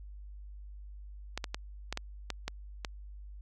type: clicks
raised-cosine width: 0.2 ms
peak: -17 dBFS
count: 8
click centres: 1.376 / 1.442 / 1.545 / 1.926 / 1.974 / 2.303 / 2.48 / 2.848 s
effects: added 50 Hz sine -44 dBFS peak until 3.41 s